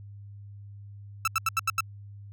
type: tone bursts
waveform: 30% pulse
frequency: 1321 Hz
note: E6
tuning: 3 cents sharp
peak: -20 dBFS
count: 6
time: 1.25-1.806 s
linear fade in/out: 2 ms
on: 26 ms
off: 80 ms
effects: added 101 Hz sine -42 dBFS peak until 2.32 s